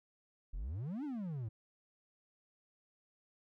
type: exponential two-way sweep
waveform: triangle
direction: up then down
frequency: 36.77 to 310.7 to 103.4 Hz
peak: -36 dBFS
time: 0.53-1.49 s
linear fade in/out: 10 ms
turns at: 1.04 s
effects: none